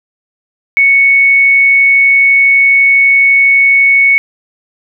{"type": "tone", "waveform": "sine", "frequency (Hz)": 2217, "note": "C#7", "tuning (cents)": 0, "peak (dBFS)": -4, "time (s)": [0.77, 4.18], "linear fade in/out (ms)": 0, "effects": []}